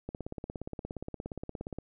click train, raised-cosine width 2 ms, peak -24 dBFS, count 30, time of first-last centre 0.09-1.786 s, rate 17.1 Hz, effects none

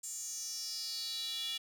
square tone with high-pass filter sweep, 261.6 Hz, C4, in tune, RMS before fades -40 dBFS, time 0.03-1.58 s, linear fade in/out 10 ms, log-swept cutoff 7500 to 3200 Hz, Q 6.1, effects none

